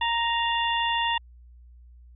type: harmonic tone with a mistuned harmonic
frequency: 932.3 Hz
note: A#5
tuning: in tune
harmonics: 1 / 2 / 3 / 4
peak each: -25 / -30 / -29 / -32 dBFS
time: 0.01-1.18 s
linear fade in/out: 5 ms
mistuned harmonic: 4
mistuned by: -120 cents
effects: added 60 Hz sine -47 dBFS peak until 2.15 s